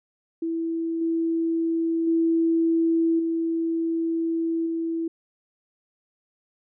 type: tone with level steps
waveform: sine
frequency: 329.6 Hz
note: E4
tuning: in tune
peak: -24 / -21 / -18 / -22 / -24 dBFS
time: 0.42-5.08 s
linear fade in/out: 5 ms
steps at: 1.01 / 2.07 / 3.19 / 4.66 s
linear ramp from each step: 5 ms
effects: none